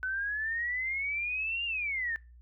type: exponential two-way sweep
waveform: sine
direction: up then down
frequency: 1500 to 2827 to 1764 Hz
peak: -30 dBFS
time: 0.03-2.16 s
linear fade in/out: 0 ms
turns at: 1.65 s
effects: noise-tail reverb RT60 0.3 s tail -24 dB re dry + added 60 Hz sine -51 dBFS peak until 2.41 s